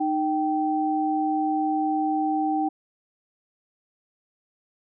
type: tone pair together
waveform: sine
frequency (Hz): 308.4 / 777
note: D#4 / G5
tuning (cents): -15 / -16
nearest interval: octave + major third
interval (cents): 1599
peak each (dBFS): -24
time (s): 0-2.69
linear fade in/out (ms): 10
effects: none